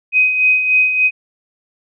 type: tone with tremolo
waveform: sine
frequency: 2513 Hz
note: D#7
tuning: 17 cents sharp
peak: -8 dBFS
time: 0.12-1.11 s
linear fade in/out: 50 ms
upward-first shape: sine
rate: 3.4 Hz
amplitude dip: 55%
effects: none